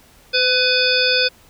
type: harmonic tone with a mistuned harmonic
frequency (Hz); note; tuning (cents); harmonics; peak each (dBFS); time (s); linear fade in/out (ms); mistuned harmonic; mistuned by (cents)
500; B4; +21; 1 / 3 / 5 / 7 / 9 / 10; -21 / -21 / -21 / -21 / -21 / -21; 0.33-1.29; 20; 1; +24
effects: pink hiss -50 dBFS RMS until 1.49 s